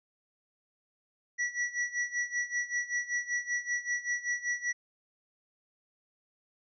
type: tone with tremolo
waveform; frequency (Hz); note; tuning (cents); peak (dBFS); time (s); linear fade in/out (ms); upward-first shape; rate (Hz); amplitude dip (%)
square; 1943; B6; -29; -28; 1.38-4.73; 20; sine; 5.2; 85
effects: resampled to 16000 Hz